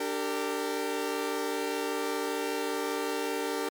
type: chord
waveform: sawtooth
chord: G minor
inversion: second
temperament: equal with one note detuned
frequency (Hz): 293.7 / 392 / 457.1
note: D4 / G4 / Bb4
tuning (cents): 0 / 0 / -34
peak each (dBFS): -31 / -30 / -29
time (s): 0-3.69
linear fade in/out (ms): 5
effects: MP3 96 kbps